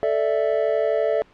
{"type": "chord", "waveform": "triangle", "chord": "A suspended fourth", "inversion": "none", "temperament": "equal", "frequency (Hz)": [440, 587.3, 659.3], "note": ["A4", "D5", "E5"], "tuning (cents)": [0, 0, 0], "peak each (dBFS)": -21, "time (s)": [0.03, 1.22], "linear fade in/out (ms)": 0, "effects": ["pink hiss -54 dBFS RMS until 1.33 s", "low-pass 3000 Hz 12 dB/octave"]}